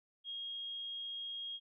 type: tone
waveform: sine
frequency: 3262 Hz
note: G#7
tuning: 32 cents flat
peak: -40 dBFS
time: 0.24-1.6 s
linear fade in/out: 50 ms
effects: none